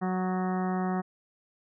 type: harmonic tone with a mistuned harmonic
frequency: 185 Hz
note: F#3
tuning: in tune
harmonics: 1 / 2 / 3 / 4 / 5 / 6 / 7 / 8 / 9 / 10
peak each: -28 / -35 / -45 / -34 / -43 / -41 / -43 / -48 / -50 / -46 dBFS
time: 0.01-1.02 s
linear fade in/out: 20 ms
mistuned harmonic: 7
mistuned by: -26 cents
effects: none

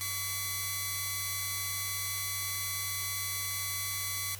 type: tone pair together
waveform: 5% pulse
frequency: 1138.7 / 2029 Hz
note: C#6 / B6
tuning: +46 / +46 cents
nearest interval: minor seventh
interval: 1000 cents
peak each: -25 dBFS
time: 0.01-4.35 s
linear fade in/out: 0 ms
effects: added 97 Hz sine -45 dBFS peak until 4.39 s + white hiss -47 dBFS RMS until 4.39 s

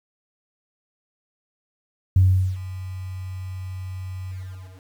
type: tone with ADSR envelope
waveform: sine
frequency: 93.3 Hz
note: F#2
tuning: 15 cents sharp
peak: -10 dBFS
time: 2.16-4.85 s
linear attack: 4 ms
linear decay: 400 ms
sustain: -19 dB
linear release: 540 ms
effects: tanh soft clip ceiling -6 dBFS + 8-bit

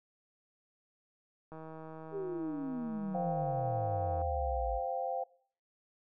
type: click train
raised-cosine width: 1 ms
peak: -34 dBFS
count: 430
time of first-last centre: 1.52-4.218 s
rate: 159 Hz
type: exponential sweep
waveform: sine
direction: down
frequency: 415.3 to 51 Hz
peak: -35 dBFS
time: 2.11-4.81 s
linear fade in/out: 50 ms
type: chord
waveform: sine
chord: C suspended fourth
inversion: none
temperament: equal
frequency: 523.3 / 698.5 / 784 Hz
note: C5 / F5 / G5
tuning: 0 / 0 / 0 cents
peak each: -37 dBFS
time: 3.14-5.24 s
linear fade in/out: 10 ms
effects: noise-tail reverb RT60 0.5 s tail -21 dB re dry

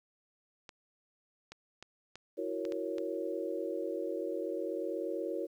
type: clicks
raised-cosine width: 0.2 ms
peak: -29 dBFS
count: 7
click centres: 0.692 / 1.52 / 1.826 / 2.156 / 2.652 / 2.722 / 2.983 s
type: chord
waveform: sine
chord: F# dominant seventh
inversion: third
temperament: equal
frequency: 329.6 / 370 / 466.2 / 554.4 Hz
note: E4 / F#4 / A#4 / C#5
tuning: 0 / 0 / 0 / 0 cents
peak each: -39 dBFS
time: 2.37-5.47 s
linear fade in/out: 20 ms
effects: 11-bit

